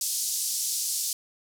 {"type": "band-pass noise", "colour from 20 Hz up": "pink", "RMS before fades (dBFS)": -29, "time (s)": [0.01, 1.13], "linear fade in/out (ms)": 2, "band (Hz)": [5000, 13000], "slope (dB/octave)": 24, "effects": []}